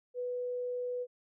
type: tone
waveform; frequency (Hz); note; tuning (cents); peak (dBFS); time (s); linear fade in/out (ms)
sine; 493.9; B4; 0; -33; 0.14-1.07; 50
effects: none